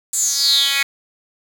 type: tone with high-pass filter sweep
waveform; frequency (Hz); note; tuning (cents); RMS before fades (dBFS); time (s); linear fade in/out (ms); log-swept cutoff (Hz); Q
10% pulse; 277.2; C#4; 0; -17; 0.13-0.83; 5; 8200 to 2300; 7.2
effects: 7-bit